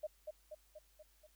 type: tone with echo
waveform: sine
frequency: 613 Hz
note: D#5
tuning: 26 cents flat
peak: -37 dBFS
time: 0.03-0.07 s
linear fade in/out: 10 ms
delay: 240 ms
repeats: 5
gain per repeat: -4 dB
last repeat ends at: 1.27 s
effects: added 50 Hz sine -70 dBFS peak until 1.35 s + white hiss -72 dBFS RMS until 1.35 s